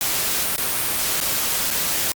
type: noise with dropouts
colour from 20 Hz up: white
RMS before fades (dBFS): -22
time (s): 0.01-2.12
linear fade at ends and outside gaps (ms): 1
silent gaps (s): 0.562-0.58 / 1.203-1.211 / 1.705-1.71
effects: Opus 48 kbps